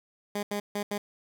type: tone bursts at uneven times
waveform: 15% pulse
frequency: 205.1 Hz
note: G#3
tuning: 21 cents flat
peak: -23 dBFS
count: 4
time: 0.35-0.43 / 0.51-0.6 / 0.75-0.83 / 0.91-0.98 s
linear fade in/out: 5 ms
effects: none